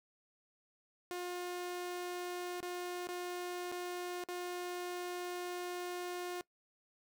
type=tone with dropouts; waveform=sawtooth; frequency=356.4 Hz; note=F4; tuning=35 cents sharp; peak=-35 dBFS; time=1.11-6.41 s; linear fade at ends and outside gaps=0 ms; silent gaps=2.604-2.628 / 3.071-3.089 / 3.717-3.723 / 4.238-4.287 s; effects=noise-tail reverb RT60 0.1 s tail -21 dB re dry